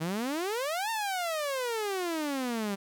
sawtooth exponential two-way sweep, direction up then down, 153 to 920 to 193.6 Hz, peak -26 dBFS, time 0-2.76 s, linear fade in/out 20 ms, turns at 0.9 s, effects none

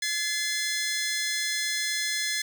15% pulse tone pair together, 1712.8 / 2064 Hz, A6 / C7, -47 / -24 cents, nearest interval minor third, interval 323 cents, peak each -23 dBFS, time 0.02-2.42 s, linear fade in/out 5 ms, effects none

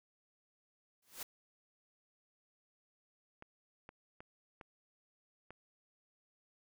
white noise with exponential growth, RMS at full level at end -40 dBFS, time 1.02-1.23 s, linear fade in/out 5 ms, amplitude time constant 44 ms
clicks, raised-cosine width 0.5 ms, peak -35 dBFS, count 5, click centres 3.424 / 3.891 / 4.205 / 4.612 / 5.506 s
effects none

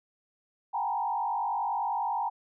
sine tone with frequency modulation, 870 Hz, A5, 20 cents flat, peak -27 dBFS, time 0.73-2.3 s, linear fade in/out 20 ms, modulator 49.5 Hz, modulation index 2, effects none

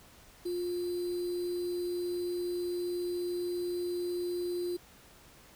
sine tone with sample-and-hold, 352.6 Hz, F4, 17 cents sharp, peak -31 dBFS, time 0.45-4.77 s, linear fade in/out 10 ms, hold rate 4410 Hz, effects pink hiss -57 dBFS RMS until 5.55 s

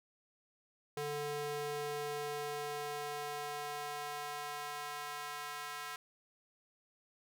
square tone with high-pass filter sweep, 146.83 Hz, D3, in tune, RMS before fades -41 dBFS, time 0.97-5.96 s, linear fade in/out 2 ms, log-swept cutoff 340 to 1200 Hz, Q 1.4, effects none

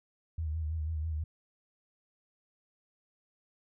sine tone with vibrato, 78.8 Hz, D#2, 23 cents sharp, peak -31 dBFS, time 0.38-1.24 s, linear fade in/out 5 ms, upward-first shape sine, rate 6.1 Hz, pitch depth 63 cents each way, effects none

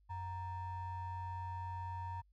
triangle ring-modulated tone, 420 Hz, G#4, 19 cents sharp, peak -35 dBFS, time 0.09-2.22 s, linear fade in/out 20 ms, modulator 512 Hz, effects added 50 Hz sine -66 dBFS peak until 2.32 s

